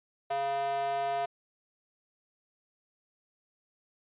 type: tone with high-pass filter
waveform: square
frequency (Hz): 138.59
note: C#3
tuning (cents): 0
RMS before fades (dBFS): -31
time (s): 0.3-1.26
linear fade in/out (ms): 10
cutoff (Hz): 630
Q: 7.4
effects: resampled to 8000 Hz